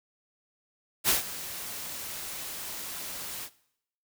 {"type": "noise with ADSR envelope", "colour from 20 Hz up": "white", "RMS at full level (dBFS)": -22, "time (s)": [1.04, 3.5], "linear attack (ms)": 51, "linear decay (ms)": 130, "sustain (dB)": -16, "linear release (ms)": 66, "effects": ["noise-tail reverb RT60 0.7 s tail -19 dB re dry"]}